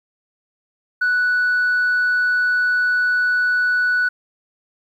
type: tone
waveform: sine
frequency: 1480 Hz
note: F#6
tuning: in tune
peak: -13 dBFS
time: 1.01-4.09 s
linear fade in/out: 10 ms
effects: tanh soft clip ceiling -13 dBFS + 9-bit